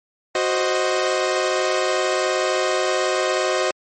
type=chord; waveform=sawtooth; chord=C diminished; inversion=second; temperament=equal; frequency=370 / 523.3 / 622.3 Hz; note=Gb4 / C5 / Eb5; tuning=0 / 0 / 0 cents; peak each=-19 dBFS; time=0.35-3.71 s; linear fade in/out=2 ms; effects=MP3 32 kbps